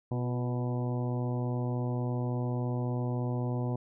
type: harmonic tone with a mistuned harmonic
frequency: 123.47 Hz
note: B2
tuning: in tune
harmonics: 1 / 2 / 3 / 4 / 5 / 6 / 7 / 8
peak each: -30 / -36 / -40 / -42 / -44 / -46 / -47 / -48 dBFS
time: 0.11-3.76 s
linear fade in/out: 5 ms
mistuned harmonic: 3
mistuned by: -43 cents
effects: none